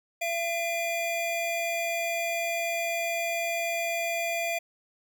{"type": "tone pair together", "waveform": "square", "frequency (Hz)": [677, 2410], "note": ["E5", "D7"], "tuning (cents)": [46, 44], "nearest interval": "octave + minor seventh", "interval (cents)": 2198, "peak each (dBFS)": [-30, -32], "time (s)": [0.21, 4.59], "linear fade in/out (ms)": 10, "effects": []}